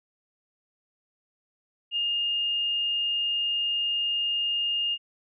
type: tone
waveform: sine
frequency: 2830 Hz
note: F7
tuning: 22 cents sharp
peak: -24 dBFS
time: 1.91-4.98 s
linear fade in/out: 50 ms
effects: none